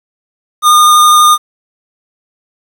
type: tone with vibrato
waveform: square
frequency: 1218 Hz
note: D#6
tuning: 37 cents flat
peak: -4 dBFS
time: 0.62-1.38 s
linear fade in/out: 50 ms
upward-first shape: square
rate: 12 Hz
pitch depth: 8 cents each way
effects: 7-bit